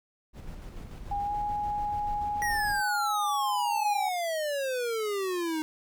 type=noise with tremolo; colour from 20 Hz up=brown; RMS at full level=-39 dBFS; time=0.33-2.82 s; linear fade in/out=50 ms; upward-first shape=square; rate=6.9 Hz; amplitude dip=35%
type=tone with pitch glide; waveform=sine; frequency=811 to 829 Hz; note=G#5 to G#5; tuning=-41 to -3 cents; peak=-28 dBFS; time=1.11-4.09 s; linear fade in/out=5 ms; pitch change=+38 cents; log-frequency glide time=1.22-1.35 s
type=exponential sweep; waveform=square; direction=down; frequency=1932 to 307.3 Hz; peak=-29 dBFS; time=2.42-5.62 s; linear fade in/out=0 ms
effects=none